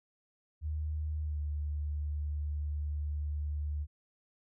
sine tone with pitch glide, 76.6 to 74.16 Hz, D#2 to D2, -27 to +17 cents, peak -32 dBFS, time 0.61-3.87 s, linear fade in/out 50 ms, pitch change -56 cents, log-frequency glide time 1.22-1.38 s, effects none

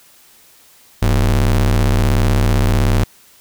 square ring-modulated tone, 69.3 Hz, C#2, in tune, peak -9 dBFS, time 1.02-3.04 s, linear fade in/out 5 ms, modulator 30.7 Hz, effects white hiss -48 dBFS RMS until 3.4 s

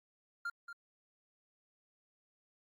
triangle tone with echo, 1396.9 Hz, F6, in tune, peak -34 dBFS, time 0.45-0.5 s, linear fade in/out 5 ms, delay 230 ms, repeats 1, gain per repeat -9 dB, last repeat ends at 0.73 s, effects Opus 48 kbps

